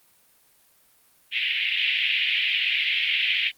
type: band-pass noise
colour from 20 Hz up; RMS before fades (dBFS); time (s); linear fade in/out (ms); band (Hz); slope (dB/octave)
white; -24; 1.31-3.52; 50; 2100 to 3200; 48
effects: white hiss -60 dBFS RMS until 3.57 s + Opus 32 kbps